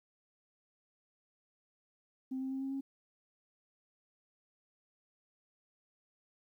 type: tone with pitch steps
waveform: sine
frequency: 261.6 / 264.2 / 266.8 / 269.4 / 272.1 Hz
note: C4 / C4 / C4 / C#4 / C#4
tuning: 0 / +17 / +34 / -49 / -32 cents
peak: -34 dBFS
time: 2.31-2.81 s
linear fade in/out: 10 ms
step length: 100 ms
effects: tanh soft clip ceiling -31 dBFS + 12-bit